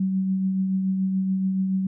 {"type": "tone with tremolo", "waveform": "sine", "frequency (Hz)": 190, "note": "F#3", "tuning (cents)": 46, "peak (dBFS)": -19, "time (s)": [0, 1.87], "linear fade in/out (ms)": 5, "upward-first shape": "triangle", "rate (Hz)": 7, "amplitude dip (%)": 35, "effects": []}